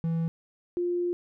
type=tone pair in turn; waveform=triangle / sine; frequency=164.81 / 351.5 Hz; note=E3 / F4; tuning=0 / +11 cents; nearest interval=octave + minor second; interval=1311 cents; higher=second; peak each=-23 / -25 dBFS; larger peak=first; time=0.04-0.28 / 0.77-1.13 s; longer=second; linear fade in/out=0 ms; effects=none